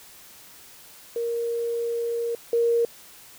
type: tone pair in turn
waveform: sine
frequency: 467.9 / 467.9 Hz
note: A#4 / A#4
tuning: +6 / +6 cents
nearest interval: unison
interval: 0 cents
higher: neither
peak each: -24 / -18 dBFS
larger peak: second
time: 1.16-2.35 / 2.53-2.85 s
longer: first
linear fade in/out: 2 ms
effects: white hiss -48 dBFS RMS until 3.38 s